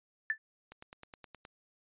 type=tone with exponential decay; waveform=sine; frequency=1760 Hz; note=A6; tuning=in tune; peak=-24 dBFS; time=0.3-0.38 s; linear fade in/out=1 ms; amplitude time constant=17 ms
type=click train; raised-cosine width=0.3 ms; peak=-32 dBFS; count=8; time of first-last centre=0.72-1.451 s; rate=9.57 Hz
effects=resampled to 8000 Hz